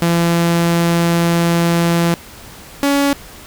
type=tone pair in turn; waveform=sawtooth; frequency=169.7 / 281.6 Hz; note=F3 / C#4; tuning=-49 / +27 cents; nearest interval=major sixth; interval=876 cents; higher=second; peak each=-8 dBFS; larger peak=neither; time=0.02-2.14 / 2.83-3.13 s; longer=first; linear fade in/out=0 ms; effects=pink hiss -37 dBFS RMS until 3.46 s